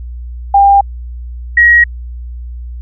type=tone pair in turn; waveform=sine; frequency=798 / 1898 Hz; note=G5 / A#6; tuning=+31 / +31 cents; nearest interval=octave + minor third; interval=1500 cents; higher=second; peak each=-3 dBFS; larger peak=neither; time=0.54-0.81 / 1.57-1.84 s; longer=neither; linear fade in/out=5 ms; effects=added 60 Hz sine -22 dBFS peak until 2.81 s